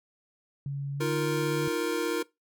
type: tone with pitch glide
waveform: sine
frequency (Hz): 140 to 147.56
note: C#3 to D3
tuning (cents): +18 to +9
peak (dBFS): -30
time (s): 0.66-1.68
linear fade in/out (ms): 2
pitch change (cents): +91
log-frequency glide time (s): 0.94-1.13
type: chord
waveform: square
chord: Eb suspended second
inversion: none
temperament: equal with one note detuned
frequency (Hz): 312.6 / 349.2 / 466.2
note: Eb4 / F4 / Bb4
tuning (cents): +8 / 0 / 0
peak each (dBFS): -34 / -32 / -31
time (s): 1-2.23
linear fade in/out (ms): 10
effects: noise-tail reverb RT60 0.2 s tail -21 dB re dry